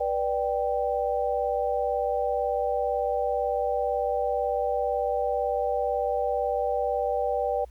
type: chord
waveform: sine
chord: G major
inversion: first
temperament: just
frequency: 490 / 588 / 784 Hz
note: B4 / D5 / G5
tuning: -14 / +2 / 0 cents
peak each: -28 dBFS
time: 0-7.65 s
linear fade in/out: 10 ms
effects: added 60 Hz sine -45 dBFS peak until 7.7 s + pink hiss -64 dBFS RMS until 7.7 s